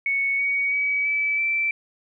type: tone with pitch steps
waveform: sine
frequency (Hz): 2217 / 2245 / 2274 / 2303 / 2333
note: C#7 / C#7 / C#7 / D7 / D7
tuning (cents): 0 / +21 / +44 / -34 / -12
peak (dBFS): -20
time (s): 0.06-1.71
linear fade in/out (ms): 2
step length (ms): 330
effects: none